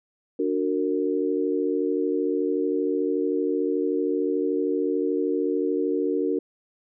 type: chord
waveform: sine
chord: D augmented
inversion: none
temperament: just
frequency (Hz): 293.7 / 367.1 / 458.9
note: D4 / F#4 / A#4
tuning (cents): 0 / -14 / -27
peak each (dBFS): -26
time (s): 0.39-6.39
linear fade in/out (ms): 5
effects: none